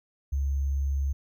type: tone with sample-and-hold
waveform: sine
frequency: 69.3 Hz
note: C#2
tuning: in tune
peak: -24 dBFS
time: 0.32-1.13 s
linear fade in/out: 10 ms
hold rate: 6300 Hz
effects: none

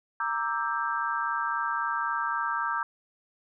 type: chord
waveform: sine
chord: E half-diminished seventh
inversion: second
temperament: equal with one note detuned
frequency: 932.3 / 1174.7 / 1318.5 / 1582.5 Hz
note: Bb5 / D6 / E6 / G6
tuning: 0 / 0 / 0 / +16 cents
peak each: -32 dBFS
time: 0.2-2.83 s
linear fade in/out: 2 ms
effects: none

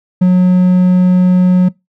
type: tone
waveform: triangle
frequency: 182 Hz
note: F#3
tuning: 28 cents flat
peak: -3 dBFS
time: 0.21-1.69 s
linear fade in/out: 10 ms
effects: noise-tail reverb RT60 0.2 s tail -23 dB re dry

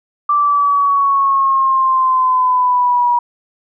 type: exponential sweep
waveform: sine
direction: down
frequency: 1174.7 to 961 Hz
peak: -10 dBFS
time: 0.29-3.19 s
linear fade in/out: 5 ms
effects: none

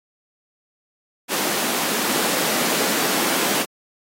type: high-pass noise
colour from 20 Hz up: pink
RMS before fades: -22 dBFS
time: 1.28-3.66 s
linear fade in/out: 50 ms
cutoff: 210 Hz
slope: 24 dB/octave
effects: AAC 48 kbps

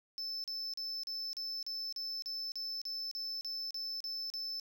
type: tone bursts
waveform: triangle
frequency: 5270 Hz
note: E8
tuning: 1 cent flat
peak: -36 dBFS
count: 15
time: 0.18-4.598 s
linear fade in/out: 0 ms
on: 260 ms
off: 37 ms
effects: none

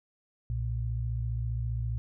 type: tone pair together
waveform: sine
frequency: 61.74 / 116.73 Hz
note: B1 / A#2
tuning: 0 / +3 cents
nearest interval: major seventh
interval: 1103 cents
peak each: -32 / -31 dBFS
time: 0.5-1.98 s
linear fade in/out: 0 ms
effects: none

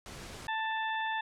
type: noise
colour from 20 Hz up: pink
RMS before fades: -45 dBFS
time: 0.06-0.47 s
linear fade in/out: 0 ms
type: harmonic tone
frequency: 883 Hz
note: A5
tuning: 6 cents sharp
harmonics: 1 / 2 / 3 / 4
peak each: -33 / -35 / -44 / -43 dBFS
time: 0.48-1.21 s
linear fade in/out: 5 ms
effects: low-pass 9000 Hz 12 dB/octave

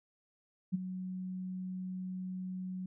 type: tone with ADSR envelope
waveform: sine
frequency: 185 Hz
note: F#3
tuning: in tune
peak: -26 dBFS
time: 0.72-2.86 s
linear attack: 25 ms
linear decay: 18 ms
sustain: -11 dB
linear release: 4 ms
effects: none

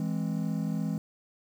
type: chord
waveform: triangle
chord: E augmented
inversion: none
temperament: equal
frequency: 164.81 / 207.7 / 261.6 Hz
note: E3 / G#3 / B#3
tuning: 0 / 0 / 0 cents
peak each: -29 / -30 / -34 dBFS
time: 0-0.98 s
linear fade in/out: 2 ms
effects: 9-bit

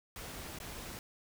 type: noise with dropouts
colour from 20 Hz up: pink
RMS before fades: -45 dBFS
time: 0.16-0.99 s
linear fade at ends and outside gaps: 1 ms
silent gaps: 0.587-0.601 s
effects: none

